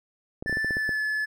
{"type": "clicks", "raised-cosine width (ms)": 2, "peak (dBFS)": -20, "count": 9, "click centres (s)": [0.425, 0.461, 0.496, 0.527, 0.571, 0.646, 0.708, 0.769, 0.892]}
{"type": "tone with pitch glide", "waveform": "triangle", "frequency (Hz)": [1760, 1722.8], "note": ["A6", "A6"], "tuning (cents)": [0, -37], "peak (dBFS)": -23, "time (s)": [0.46, 1.26], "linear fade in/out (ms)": 20, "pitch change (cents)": -37, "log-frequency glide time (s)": [0.68, 1.02]}
{"effects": []}